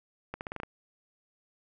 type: accelerating click train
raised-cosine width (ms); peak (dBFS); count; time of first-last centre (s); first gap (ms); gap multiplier
0.5; -21; 7; 0.34-0.633; 69; 0.86
effects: none